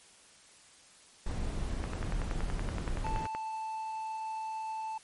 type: noise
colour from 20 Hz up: brown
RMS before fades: -34 dBFS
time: 1.26-3.27 s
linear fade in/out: 5 ms
type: click train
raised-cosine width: 0.5 ms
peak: -23 dBFS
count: 17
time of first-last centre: 1.84-3.349 s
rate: 10.6 Hz
type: tone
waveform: triangle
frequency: 880 Hz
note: A5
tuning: in tune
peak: -33 dBFS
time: 3.04-4.98 s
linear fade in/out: 5 ms
effects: white hiss -58 dBFS RMS until 5.03 s + MP3 48 kbps